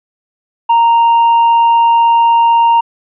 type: tone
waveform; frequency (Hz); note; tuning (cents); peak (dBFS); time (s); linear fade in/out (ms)
triangle; 929; A#5; -6; -4; 0.69-2.81; 10
effects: resampled to 8000 Hz